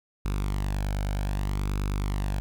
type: tone with flanger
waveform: sawtooth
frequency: 49.45 Hz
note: G1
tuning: 16 cents sharp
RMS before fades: -28 dBFS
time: 0.25-2.4 s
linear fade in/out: 0 ms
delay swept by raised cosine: 0.79 to 1.33 ms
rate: 0.64 Hz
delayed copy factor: +0.55
effects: none